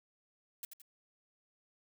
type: noise with echo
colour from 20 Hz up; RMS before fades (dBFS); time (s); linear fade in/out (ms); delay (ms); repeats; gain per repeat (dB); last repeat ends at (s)
blue; -42; 0.63-0.65; 2; 84; 2; -7; 0.818
effects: none